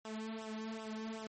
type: tone with flanger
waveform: sawtooth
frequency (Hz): 220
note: A3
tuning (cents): 0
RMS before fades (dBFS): -43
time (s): 0.05-1.27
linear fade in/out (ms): 2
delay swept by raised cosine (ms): 0.44 to 3.14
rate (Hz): 2.6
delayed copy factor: -0.85
effects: MP3 32 kbps